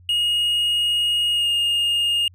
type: tone with pitch glide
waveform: triangle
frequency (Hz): 2871 to 2838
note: F7 to F7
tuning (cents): +47 to +27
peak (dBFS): -16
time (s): 0.09-2.28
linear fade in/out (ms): 2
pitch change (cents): -20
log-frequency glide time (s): 1.33-1.48
effects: added 89 Hz sine -46 dBFS peak until 2.34 s